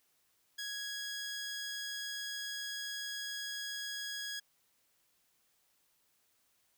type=tone; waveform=15% pulse; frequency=1661.2 Hz; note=G#6; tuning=in tune; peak=-32 dBFS; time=0.58-4.4 s; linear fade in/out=10 ms; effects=white hiss -74 dBFS RMS until 6.77 s